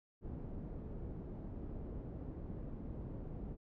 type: low-pass noise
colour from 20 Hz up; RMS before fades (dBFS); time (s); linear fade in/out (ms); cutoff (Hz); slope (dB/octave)
pink; -45; 0.21-3.57; 50; 370; 12
effects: none